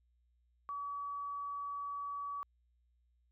sine tone, 1140 Hz, C#6, 48 cents sharp, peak -38 dBFS, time 0.69-2.43 s, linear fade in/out 0 ms, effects added 60 Hz sine -70 dBFS peak until 3.31 s

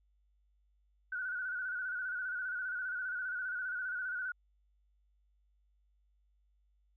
sine tone with vibrato, 1480 Hz, F#6, in tune, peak -35 dBFS, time 1.12-4.32 s, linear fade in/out 5 ms, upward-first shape square, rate 15 Hz, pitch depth 48 cents each way, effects added 50 Hz sine -69 dBFS peak until 6.96 s

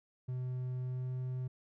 triangle tone with pitch glide, 126.8 to 127.76 Hz, B2 to C3, +46 to -41 cents, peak -33 dBFS, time 0.28-1.48 s, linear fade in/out 10 ms, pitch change +13 cents, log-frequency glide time 0.8-1.13 s, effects none

